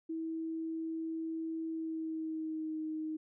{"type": "tone with pitch glide", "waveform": "sine", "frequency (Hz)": [324, 312.8], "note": ["E4", "D#4"], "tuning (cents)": [-30, 9], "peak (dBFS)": -35, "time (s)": [0.09, 3.17], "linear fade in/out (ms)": 10, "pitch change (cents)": -61, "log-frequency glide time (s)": [1.68, 2.8], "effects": []}